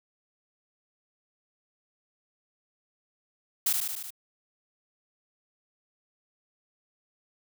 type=noise with echo; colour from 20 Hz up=blue; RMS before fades=-25 dBFS; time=3.66-3.73 s; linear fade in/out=5 ms; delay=75 ms; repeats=5; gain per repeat=-3 dB; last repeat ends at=4.105 s; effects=none